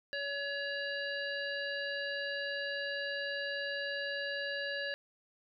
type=harmonic tone with a mistuned harmonic; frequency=565 Hz; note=C#5; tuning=33 cents sharp; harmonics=1 / 3 / 5 / 7 / 8; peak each=-40 / -37 / -44 / -46 / -47 dBFS; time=0.13-4.94 s; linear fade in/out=0 ms; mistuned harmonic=8; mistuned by=+56 cents; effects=none